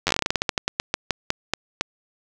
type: slowing click train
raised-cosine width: 0.2 ms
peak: -3 dBFS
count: 22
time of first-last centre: 0.07-1.81 s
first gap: 10 ms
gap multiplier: 1.18
effects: none